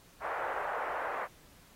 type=band-pass noise; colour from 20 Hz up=pink; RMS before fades=-36 dBFS; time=0.2-1.28 s; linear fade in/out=50 ms; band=570 to 1600 Hz; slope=24 dB/octave; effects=pink hiss -60 dBFS RMS until 1.75 s + AAC 48 kbps